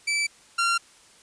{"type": "tone pair in turn", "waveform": "sawtooth", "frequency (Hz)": [2317, 1377.7], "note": ["D7", "F6"], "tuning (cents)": [-24, -24], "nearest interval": "major sixth", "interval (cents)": 900, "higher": "first", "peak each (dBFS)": [-19, -17], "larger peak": "second", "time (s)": [[0.07, 0.27], [0.58, 0.78]], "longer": "neither", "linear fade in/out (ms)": 10, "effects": ["white hiss -54 dBFS RMS until 1.22 s", "resampled to 22050 Hz"]}